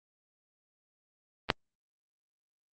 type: clicks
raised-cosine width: 0.3 ms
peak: -21 / -6 dBFS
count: 2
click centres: 1.49 / 1.502 s
effects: Opus 24 kbps

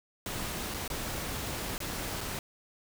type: noise with dropouts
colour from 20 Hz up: pink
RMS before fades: -36 dBFS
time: 0.26-2.39 s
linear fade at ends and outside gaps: 1 ms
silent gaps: 0.74-0.744 / 0.878-0.901 / 1.78-1.803 / 2.208-2.212 s
effects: none

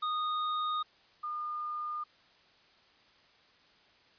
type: tone pair in turn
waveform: square / sine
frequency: 1236 / 1214.1 Hz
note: D#6 / D#6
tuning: -12 / -43 cents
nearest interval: unison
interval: 31 cents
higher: first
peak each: -31 / -34 dBFS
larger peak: first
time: 0.02-0.83 / 1.23-2.04 s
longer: neither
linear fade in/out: 10 ms
effects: white hiss -63 dBFS RMS until 4.18 s + resampled to 11025 Hz

